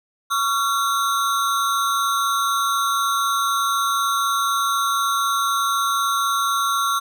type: ring-modulated tone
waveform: square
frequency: 1244.5 Hz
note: D#6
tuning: in tune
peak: -16 dBFS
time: 0.3-7 s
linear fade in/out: 20 ms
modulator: 122 Hz
effects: none